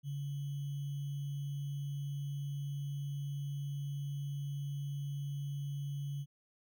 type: tone with sample-and-hold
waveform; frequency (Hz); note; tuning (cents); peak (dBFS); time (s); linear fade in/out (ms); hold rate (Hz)
sine; 141.6; C#3; +37; -36; 0.03-6.26; 50; 3150
effects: none